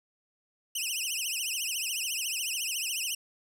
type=tone with vibrato; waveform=15% pulse; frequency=2794 Hz; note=F7; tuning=in tune; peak=-23 dBFS; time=0.75-3.15 s; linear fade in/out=5 ms; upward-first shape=triangle; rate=14 Hz; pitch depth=220 cents each way; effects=none